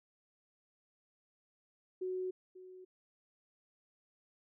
sine tone with echo, 370 Hz, F#4, in tune, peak -35 dBFS, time 2.01-2.31 s, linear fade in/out 10 ms, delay 540 ms, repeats 1, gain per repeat -15 dB, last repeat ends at 2.85 s, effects none

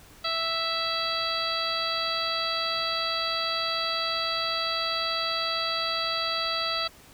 harmonic tone, 659.3 Hz, E5, in tune, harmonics 1 / 2 / 3 / 4 / 5 / 6 / 7, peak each -35 / -31 / -37 / -37 / -35 / -32 / -32 dBFS, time 0.24-6.88 s, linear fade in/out 10 ms, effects pink hiss -52 dBFS RMS until 7.13 s

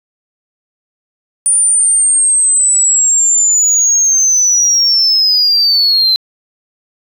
sine linear sweep, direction down, 9350 to 4053 Hz, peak -6 dBFS, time 1.46-6.16 s, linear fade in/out 0 ms, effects tanh soft clip ceiling -4 dBFS

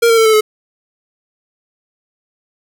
square tone with pitch steps, 466.2 / 456.6 / 447.2 / 438 / 429 Hz, A#4 / A#4 / A4 / A4 / A4, 0 / -36 / +28 / -8 / -44 cents, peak -8 dBFS, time 0.02-0.41 s, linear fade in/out 10 ms, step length 78 ms, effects none

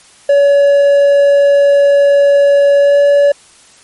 triangle tone with pitch glide, 566 to 570.6 Hz, C#5 to C#5, +36 to +50 cents, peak -3 dBFS, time 0.29-3.32 s, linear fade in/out 5 ms, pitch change +14 cents, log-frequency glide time 2.79-2.98 s, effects white hiss -43 dBFS RMS until 3.83 s + MP3 48 kbps

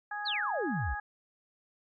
harmonic tone, 415.3 Hz, G#4, in tune, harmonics 2 / 3 / 4, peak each -37 / -44 / -37 dBFS, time 0.11-1 s, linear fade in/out 5 ms
sine exponential sweep, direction down, 4698 to 51.8 Hz, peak -30 dBFS, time 0.25-0.95 s, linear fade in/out 20 ms
effects MP3 48 kbps

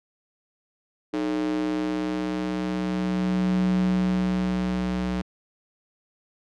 square tone with high-pass filter sweep, 61.74 Hz, B1, in tune, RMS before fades -25 dBFS, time 1.13-5.22 s, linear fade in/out 10 ms, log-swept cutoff 330 to 130 Hz, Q 4, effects low-pass 5000 Hz 12 dB/octave

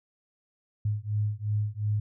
sine beating tone pair, 103.83 / 106.63 Hz, G#2 / G#2, 0 / +46 cents, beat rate 2.8 Hz, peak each -29 dBFS, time 0.85-2 s, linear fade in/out 5 ms, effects none

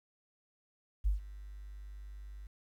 sine tone with ADSR envelope, 50 Hz, G1, 35 cents sharp, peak -24 dBFS, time 1.04-2.47 s, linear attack 26 ms, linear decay 130 ms, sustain -20 dB, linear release 4 ms, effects tanh soft clip ceiling -20 dBFS + 11-bit

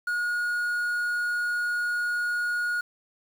triangle tone with quantisation, 1443 Hz, F#6, 44 cents flat, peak -23 dBFS, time 0.07-2.81 s, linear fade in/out 5 ms, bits 8, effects none

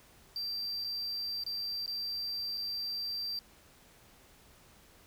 triangle tone with dropouts, 4699 Hz, D8, in tune, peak -33 dBFS, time 0.36-3.39 s, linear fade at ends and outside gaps 1 ms, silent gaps 0.841-0.845 / 1.437-1.464 / 1.861-1.878 / 2.574-2.578 s, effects pink hiss -60 dBFS RMS until 5.06 s

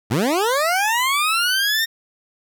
20% pulse linear sweep, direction up, 92.5 to 1846 Hz, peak -12 dBFS, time 0.1-1.86 s, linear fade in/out 20 ms, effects none

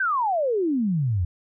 sine exponential sweep, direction down, 1600 to 82.41 Hz, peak -20 dBFS, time 0-1.25 s, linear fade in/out 5 ms, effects none

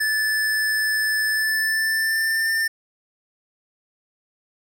square tone with pitch glide, 1744 to 1796.1 Hz, A6 to A6, -16 to +35 cents, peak -20 dBFS, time 0-2.68 s, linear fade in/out 10 ms, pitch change +51 cents, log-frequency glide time 1.31-2.52 s, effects none

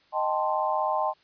sine chord, A half-diminished seventh, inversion second, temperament equal, 622.3 / 784 / 880 / 1046.5 Hz, Eb5 / G5 / A5 / C6, 0 / 0 / 0 / 0 cents, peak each -29 dBFS, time 0.12-1.14 s, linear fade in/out 50 ms, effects white hiss -62 dBFS RMS until 1.23 s + resampled to 11025 Hz

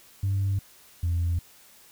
sine tone pair in turn, 98 / 85.45 Hz, G2 / F2, 0 / -37 cents, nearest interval major second, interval 237 cents, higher first, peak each -21 dBFS, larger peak neither, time 0.23-0.59 / 1.03-1.39 s, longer neither, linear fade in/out 5 ms, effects tanh soft clip ceiling -20 dBFS + white hiss -54 dBFS RMS until 1.91 s

